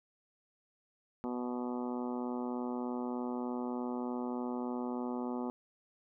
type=harmonic tone; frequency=123.3 Hz; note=B2; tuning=2 cents flat; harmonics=2 / 3 / 4 / 5 / 6 / 7 / 8 / 9 / 10; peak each=-36 / -42 / -45 / -49 / -48 / -46 / -51 / -52 / -53 dBFS; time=1.24-5.5 s; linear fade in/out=0 ms; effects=none